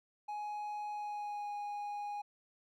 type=tone with pitch glide; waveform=triangle; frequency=836 to 824 Hz; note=G#5 to G#5; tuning=+11 to -14 cents; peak=-36 dBFS; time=0.28-2.22 s; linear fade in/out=10 ms; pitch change=-25 cents; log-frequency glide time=0.91-1.52 s; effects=none